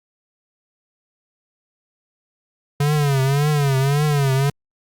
square tone with vibrato, 141.6 Hz, C#3, 37 cents sharp, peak -16 dBFS, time 2.8-4.5 s, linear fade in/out 5 ms, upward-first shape triangle, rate 1.8 Hz, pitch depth 130 cents each way, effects Opus 48 kbps

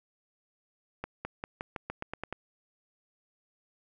accelerating click train, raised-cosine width 0.5 ms, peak -20 dBFS, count 10, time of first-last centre 1.04-2.326 s, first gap 210 ms, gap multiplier 0.9, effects none

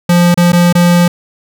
square tone with dropouts, 174.61 Hz, F3, in tune, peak -6 dBFS, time 0.09-1.08 s, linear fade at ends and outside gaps 5 ms, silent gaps 0.344-0.374 / 0.521-0.53 / 0.727-0.751 s, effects none

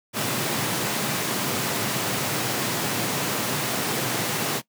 pink high-pass noise, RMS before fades -26 dBFS, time 0.13-4.62 s, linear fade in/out 50 ms, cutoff 110 Hz, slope 48 dB/octave, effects noise-tail reverb RT60 0.1 s tail -19 dB re dry

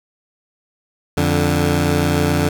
15% pulse tone pair together, 87.31 / 146.74 Hz, F2 / D3, 0 / -1 cents, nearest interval major sixth, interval 899 cents, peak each -11 dBFS, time 1.17-2.49 s, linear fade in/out 5 ms, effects none

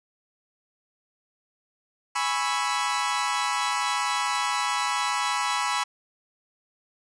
sawtooth chord, C# minor seventh, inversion second, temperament equal, 830.6 / 987.8 / 1108.7 / 1318.5 Hz, G#5 / B5 / C#6 / E6, 0 / 0 / 0 / 0 cents, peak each -27 / -24 / -27 / -27 dBFS, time 2.15-5.84 s, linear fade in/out 10 ms, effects resampled to 22050 Hz + 9-bit

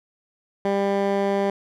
15% pulse tone with band-pass filter, 198.5 Hz, G3, 22 cents sharp, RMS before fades -22 dBFS, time 0.65-1.5 s, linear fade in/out 2 ms, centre 510 Hz, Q 0.54, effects none

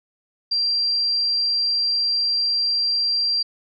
sine tone, 4731 Hz, D8, 12 cents sharp, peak -18 dBFS, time 0.51-3.43 s, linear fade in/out 10 ms, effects none

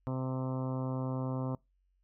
harmonic tone, 130 Hz, C3, 11 cents flat, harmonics 1 / 2 / 3 / 4 / 5 / 6 / 7 / 8 / 9 / 10, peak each -34 / -37 / -47 / -43 / -47 / -51 / -48 / -49 / -52 / -57 dBFS, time 0.07-1.55 s, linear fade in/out 0 ms, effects noise-tail reverb RT60 0.2 s tail -24 dB re dry + added 46 Hz sine -70 dBFS peak until 2.03 s

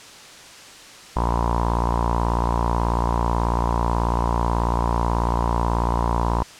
sawtooth tone with low-pass filter, 58.27 Hz, A#1, in tune, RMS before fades -21 dBFS, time 1.16-6.43 s, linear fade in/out 0 ms, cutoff 980 Hz, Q 7.9, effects white hiss -42 dBFS RMS until 6.59 s + low-pass 7000 Hz 12 dB/octave

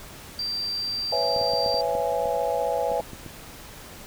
sine tone, 4699 Hz, D8, in tune, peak -26 dBFS, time 0.39-1.81 s, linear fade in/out 2 ms
sine chord, C# minor seventh, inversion third, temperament just, 498.9 / 554.4 / 665.2 / 831.5 Hz, B4 / C#5 / E5 / G#5, +17 / 0 / +16 / +2 cents, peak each -28 dBFS, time 1.12-3.01 s, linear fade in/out 5 ms
clicks, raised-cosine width 3 ms, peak -25 dBFS, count 11, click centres 1.363 / 1.414 / 1.536 / 1.662 / 1.743 / 1.952 / 2.257 / 2.917 / 3.001 / 3.133 / 3.263 s
effects pink hiss -43 dBFS RMS until 4.06 s

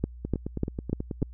two click trains, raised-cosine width 3 ms, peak -12 / -18 dBFS, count 5 / 10, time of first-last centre 0.04-1.227 / 0.25-1.22 s, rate 3.37 / 9.28 Hz, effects added 60 Hz sine -41 dBFS peak until 1.33 s

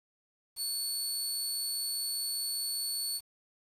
20% pulse tone, 4435 Hz, C#8, in tune, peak -26 dBFS, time 0.56-3.21 s, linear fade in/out 50 ms, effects resampled to 32000 Hz + 9-bit

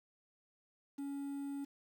triangle tone with quantisation, 280 Hz, C#4, 18 cents sharp, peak -37 dBFS, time 0.98-1.65 s, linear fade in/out 10 ms, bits 10, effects none

